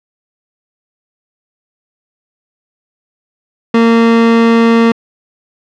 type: tone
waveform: 30% pulse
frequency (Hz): 229.8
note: A#3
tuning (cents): -25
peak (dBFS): -3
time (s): 3.74-4.92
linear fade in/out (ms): 5
effects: low-pass 3000 Hz 12 dB/octave